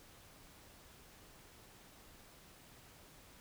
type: silence
effects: pink hiss -60 dBFS RMS until 3.4 s